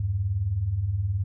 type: beating tone pair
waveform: sine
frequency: 80.7 / 99.7 Hz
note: E2 / G2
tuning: -36 / +30 cents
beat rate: 19 Hz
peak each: -31 / -24 dBFS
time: 0-1.24 s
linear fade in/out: 5 ms
effects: none